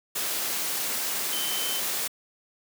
sine tone in noise, 3072 Hz, G7, 36 cents flat, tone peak -32 dBFS, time 1.32-1.8 s, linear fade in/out 10 ms, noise white, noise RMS -29 dBFS, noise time 0.15-2.08 s, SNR -6 dB, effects high-pass 200 Hz 12 dB/octave

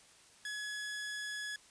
sawtooth tone, 1690 Hz, G#6, 30 cents sharp, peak -35 dBFS, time 0.45-1.56 s, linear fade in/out 2 ms, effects white hiss -61 dBFS RMS until 1.7 s + resampled to 22050 Hz

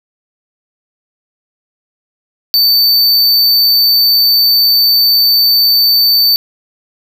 square tone, 4558 Hz, C#8, 47 cents sharp, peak -7 dBFS, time 2.54-6.36 s, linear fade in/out 0 ms, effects none

